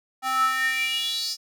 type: tone with high-pass filter sweep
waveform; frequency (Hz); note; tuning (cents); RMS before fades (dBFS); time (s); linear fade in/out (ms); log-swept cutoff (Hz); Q
square; 260.9; C4; -5; -25; 0.22-1.37; 50; 950 to 5300; 7.3
effects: none